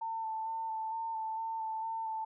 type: tone with vibrato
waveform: sine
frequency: 892 Hz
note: A5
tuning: 23 cents sharp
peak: -34 dBFS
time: 0.01-2.25 s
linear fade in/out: 10 ms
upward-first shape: square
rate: 2.2 Hz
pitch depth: 16 cents each way
effects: none